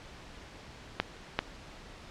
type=clicks; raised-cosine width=0.3 ms; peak=-10 dBFS; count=2; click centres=1 / 1.39 s; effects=pink hiss -49 dBFS RMS until 2.1 s + low-pass 5000 Hz 12 dB/octave